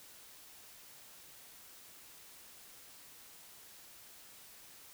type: silence
effects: white hiss -56 dBFS RMS until 4.93 s